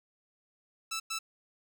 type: tone bursts at uneven times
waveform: 10% pulse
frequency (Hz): 1318.5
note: E6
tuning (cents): 0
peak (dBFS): -25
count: 2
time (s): 0.91-1 / 1.1-1.19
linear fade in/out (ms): 10
effects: none